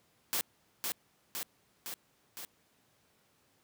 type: noise with echo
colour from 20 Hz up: white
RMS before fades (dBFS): -32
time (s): 0.33-0.41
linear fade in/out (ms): 0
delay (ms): 510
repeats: 4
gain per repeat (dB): -3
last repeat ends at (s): 2.45
effects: pink hiss -70 dBFS RMS until 3.63 s + high-pass 100 Hz 12 dB/octave